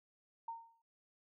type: tone with exponential decay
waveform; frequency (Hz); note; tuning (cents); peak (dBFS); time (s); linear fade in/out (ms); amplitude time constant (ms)
sine; 918; A#5; -27; -38; 0.48-0.82; 5; 72
effects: none